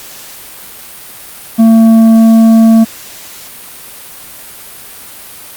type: tone with tanh clipping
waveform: sine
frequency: 224.9 Hz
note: A3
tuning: 38 cents sharp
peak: -3 dBFS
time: 1.58-2.85 s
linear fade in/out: 20 ms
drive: 7 dB
effects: white hiss -30 dBFS RMS until 5.56 s + Opus 48 kbps